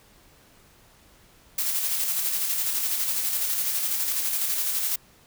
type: noise with tremolo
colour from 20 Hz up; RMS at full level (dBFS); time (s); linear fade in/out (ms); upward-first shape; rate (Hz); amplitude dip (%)
blue; -25; 1.58-4.96; 5; square; 12; 30
effects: pink hiss -56 dBFS RMS until 5.26 s